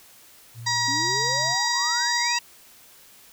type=tone with pitch glide; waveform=sine; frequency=116.54 to 130.81 Hz; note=A#2 to C3; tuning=0 to 0 cents; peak=-35 dBFS; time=0.54-1.56 s; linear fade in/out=50 ms; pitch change=+200 cents; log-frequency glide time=0.96-1.14 s
type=harmonic tone; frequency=955 Hz; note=A#5; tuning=42 cents sharp; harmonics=1 / 2 / 4 / 5 / 6 / 7 / 8; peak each=-27 / -27 / -32 / -26 / -31 / -35 / -36 dBFS; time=0.66-2.39 s; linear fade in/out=10 ms
type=exponential sweep; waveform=sine; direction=up; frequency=262.6 to 2766 Hz; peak=-32 dBFS; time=0.88-2.39 s; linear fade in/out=0 ms
effects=white hiss -51 dBFS RMS until 3.32 s